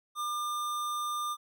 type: tone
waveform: square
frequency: 1200 Hz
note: D6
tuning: 37 cents sharp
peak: -32 dBFS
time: 0.15-1.37 s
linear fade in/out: 50 ms
effects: none